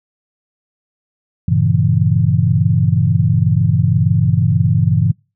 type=chord; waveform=sine; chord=G diminished seventh; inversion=none; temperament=equal; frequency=98 / 116.54 / 138.59 / 164.81 Hz; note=G2 / Bb2 / Db3 / Fb3; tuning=0 / 0 / 0 / 0 cents; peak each=-16 dBFS; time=1.48-5.12 s; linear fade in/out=5 ms; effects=noise-tail reverb RT60 0.3 s tail -26 dB re dry